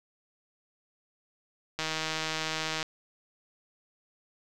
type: click train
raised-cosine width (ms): 0.2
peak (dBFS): -14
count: 165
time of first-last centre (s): 1.79-2.828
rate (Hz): 158
effects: none